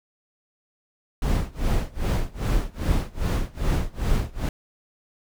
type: noise with tremolo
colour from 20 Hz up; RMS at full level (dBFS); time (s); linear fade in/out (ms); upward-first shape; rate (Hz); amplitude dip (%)
brown; -20; 1.22-4.49; 2; sine; 2.5; 95
effects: none